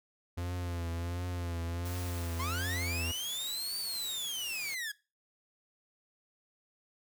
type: tone with vibrato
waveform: 45% pulse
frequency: 86.6 Hz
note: F2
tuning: 14 cents flat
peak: -34 dBFS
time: 0.37-3.12 s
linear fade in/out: 10 ms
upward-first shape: triangle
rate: 1.4 Hz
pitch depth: 59 cents each way
type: noise with tremolo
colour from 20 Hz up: white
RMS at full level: -46 dBFS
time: 1.85-4.75 s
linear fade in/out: 5 ms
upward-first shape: triangle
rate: 1.5 Hz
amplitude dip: 25%
type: linear two-way sweep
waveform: sawtooth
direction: up then down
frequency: 1000 to 4619 to 1629 Hz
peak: -32 dBFS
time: 2.39-4.92 s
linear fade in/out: 10 ms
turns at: 3.78 s
effects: noise-tail reverb RT60 0.3 s tail -21 dB re dry